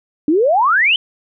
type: exponential sweep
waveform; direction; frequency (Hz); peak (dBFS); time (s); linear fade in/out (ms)
sine; up; 285.3 to 3136; -10; 0.28-0.96; 2
effects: none